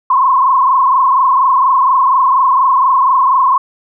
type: tone with frequency modulation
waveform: sine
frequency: 1046.5 Hz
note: C6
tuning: in tune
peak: -7 dBFS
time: 0.1-3.58 s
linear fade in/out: 5 ms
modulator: 24.2 Hz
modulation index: 2.4
effects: none